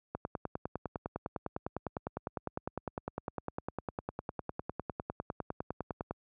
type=click train; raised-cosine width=1 ms; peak=-21 dBFS; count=60; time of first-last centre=0.15-6.11 s; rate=9.9 Hz; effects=high-pass 60 Hz 12 dB/octave